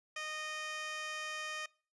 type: tone with band-pass filter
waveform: 15% pulse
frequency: 617 Hz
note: D#5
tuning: 15 cents flat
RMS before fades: -41 dBFS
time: 0.16-1.66 s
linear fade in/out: 5 ms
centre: 3300 Hz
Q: 0.81
effects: noise-tail reverb RT60 0.4 s tail -23 dB re dry + resampled to 24000 Hz